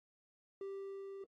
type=tone with level ramp; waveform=triangle; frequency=392 Hz; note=G4; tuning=in tune; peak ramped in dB=-39 to -44 dBFS; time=0.61-1.24 s; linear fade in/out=2 ms; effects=AAC 32 kbps